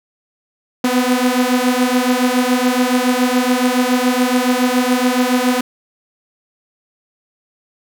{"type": "beating tone pair", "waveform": "sawtooth", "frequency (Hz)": [246.9, 254], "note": ["B3", "B3"], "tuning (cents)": [0, 49], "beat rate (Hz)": 7.1, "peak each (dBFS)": -12, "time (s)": [0.84, 5.61], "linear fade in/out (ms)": 5, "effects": []}